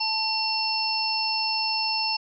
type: harmonic tone with a mistuned harmonic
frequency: 880 Hz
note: A5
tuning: in tune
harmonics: 1 / 3 / 5 / 6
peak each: -29 / -31 / -31 / -26 dBFS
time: 0-2.17 s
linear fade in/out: 10 ms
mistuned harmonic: 3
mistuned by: +56 cents
effects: none